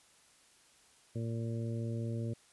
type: harmonic tone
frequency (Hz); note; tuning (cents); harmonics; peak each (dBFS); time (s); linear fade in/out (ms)
115; A#2; -23; 1 / 2 / 3 / 4 / 5; -35 / -41 / -45 / -47 / -49; 1.15-2.34; 10
effects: white hiss -64 dBFS RMS until 2.52 s + resampled to 24000 Hz